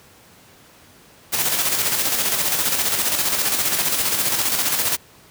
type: noise with tremolo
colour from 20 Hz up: white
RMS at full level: -19 dBFS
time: 1.32-4.97 s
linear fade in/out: 20 ms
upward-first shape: square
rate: 15 Hz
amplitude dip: 40%
effects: pink hiss -49 dBFS RMS until 5.3 s + high-pass 80 Hz 12 dB/octave